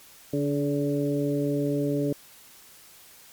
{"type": "harmonic tone with a mistuned harmonic", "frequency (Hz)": 143.8, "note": "D3", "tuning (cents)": -36, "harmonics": [1, 2, 3, 4], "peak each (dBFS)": [-29, -26, -29, -32], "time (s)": [0.33, 2.13], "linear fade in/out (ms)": 5, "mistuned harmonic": 3, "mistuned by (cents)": -18, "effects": ["white hiss -51 dBFS RMS until 3.32 s", "MP3 96 kbps"]}